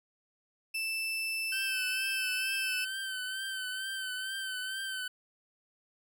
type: tone with pitch glide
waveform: 35% pulse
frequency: 2647 to 2629 Hz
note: E7 to E7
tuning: +7 to -5 cents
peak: -30 dBFS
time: 0.74-2.85 s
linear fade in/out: 10 ms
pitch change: -12 cents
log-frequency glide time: 1.64-1.69 s
type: tone with vibrato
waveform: 25% pulse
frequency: 1537 Hz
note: G6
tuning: 35 cents flat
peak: -31 dBFS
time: 1.52-5.08 s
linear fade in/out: 5 ms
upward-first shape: triangle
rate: 2.2 Hz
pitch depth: 46 cents each way
effects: none